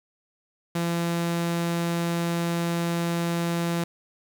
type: tone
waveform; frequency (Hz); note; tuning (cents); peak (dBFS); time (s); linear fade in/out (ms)
sawtooth; 170; F3; -46; -20; 0.75-3.84; 5
effects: 8-bit